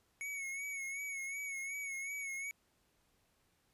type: tone with vibrato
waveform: square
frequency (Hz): 2217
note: C#7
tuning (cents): 0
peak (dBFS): -40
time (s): 0.21-2.51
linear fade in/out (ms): 0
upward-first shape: sine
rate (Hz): 2.7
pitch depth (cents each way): 49
effects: pink hiss -75 dBFS RMS until 3.73 s + resampled to 32000 Hz